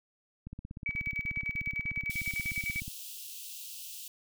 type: click train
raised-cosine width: 5 ms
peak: -29 dBFS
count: 41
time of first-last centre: 0.47-2.88 s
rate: 16.6 Hz
type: tone with tremolo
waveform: sine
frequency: 2281 Hz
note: C#7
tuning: 49 cents sharp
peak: -30 dBFS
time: 0.86-2.8 s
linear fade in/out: 2 ms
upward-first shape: square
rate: 10 Hz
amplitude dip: 70%
type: high-pass noise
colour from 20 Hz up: white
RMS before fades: -44 dBFS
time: 2.1-4.08 s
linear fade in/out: 2 ms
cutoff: 2600 Hz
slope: 96 dB/octave
effects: none